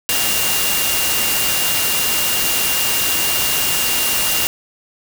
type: tone in noise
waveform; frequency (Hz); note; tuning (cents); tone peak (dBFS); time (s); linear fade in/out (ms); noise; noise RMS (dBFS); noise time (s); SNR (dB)
sine; 2800; F7; +4; -23; 0.09-4.47; 0; white; -18; 0.09-4.47; -8
effects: none